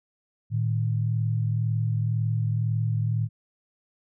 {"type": "tone pair together", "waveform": "sine", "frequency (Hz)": [112, 153.95], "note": ["A2", "D#3"], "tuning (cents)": [31, -18], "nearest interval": "tritone", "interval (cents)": 551, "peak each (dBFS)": [-23, -29], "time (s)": [0.5, 3.29], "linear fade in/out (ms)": 50, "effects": []}